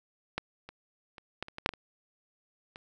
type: clicks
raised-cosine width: 0.3 ms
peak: -15 / -28 / -30 / -18 / -28 / -23 / -7 / -14 / -29 / -28 dBFS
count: 10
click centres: 0.38 / 0.69 / 1.182 / 1.426 / 1.484 / 1.584 / 1.661 / 1.691 / 1.737 / 2.759 s
effects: none